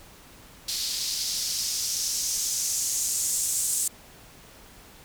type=noise with band-pass filter sweep; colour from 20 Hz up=blue; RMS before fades=-28 dBFS; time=0.68-3.88 s; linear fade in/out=5 ms; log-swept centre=4400 to 8000 Hz; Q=2.6; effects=pink hiss -50 dBFS RMS until 5.04 s